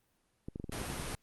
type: clicks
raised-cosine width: 3 ms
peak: -27 dBFS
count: 8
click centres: 0.485 / 0.559 / 0.599 / 0.642 / 0.695 / 0.816 / 0.901 / 0.999 s
type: noise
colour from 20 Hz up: pink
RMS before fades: -39 dBFS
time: 0.72-1.15 s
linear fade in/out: 0 ms
effects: pink hiss -75 dBFS RMS until 1.22 s + Opus 32 kbps